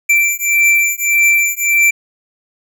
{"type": "beating tone pair", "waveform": "square", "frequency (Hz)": [2343, 2344.7], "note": ["D7", "D7"], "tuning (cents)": [-5, -3], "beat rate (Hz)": 1.7, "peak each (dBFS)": -14, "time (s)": [0.09, 1.91], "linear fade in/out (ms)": 10, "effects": []}